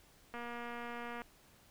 click train, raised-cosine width 0.5 ms, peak -30 dBFS, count 210, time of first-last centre 0.34-1.218 s, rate 238 Hz, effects pink hiss -64 dBFS RMS until 1.7 s

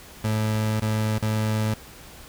30% pulse tone with dropouts, 108.4 Hz, A2, 25 cents flat, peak -19 dBFS, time 0.24-1.74 s, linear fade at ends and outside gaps 5 ms, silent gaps 0.799-0.82 / 1.184-1.223 s, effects added 60 Hz sine -50 dBFS peak until 2.28 s + pink hiss -45 dBFS RMS until 2.28 s

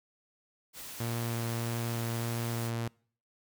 white noise, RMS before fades -44 dBFS, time 0.73-2.72 s, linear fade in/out 50 ms
sawtooth tone with vibrato, 116.54 Hz, A#2, in tune, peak -28 dBFS, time 1-2.88 s, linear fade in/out 5 ms, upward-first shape sine, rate 1.6 Hz, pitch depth 8 cents each way
effects noise-tail reverb RT60 0.5 s tail -25 dB re dry

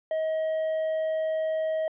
triangle tone, 634 Hz, D#5, 32 cents sharp, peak -23 dBFS, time 0.11-1.88 s, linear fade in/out 2 ms, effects resampled to 8000 Hz

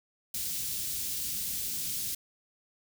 white band-stop noise, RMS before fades -34 dBFS, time 0.34-2.15 s, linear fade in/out 5 ms, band 210 to 3900 Hz, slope 12 dB/octave, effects none

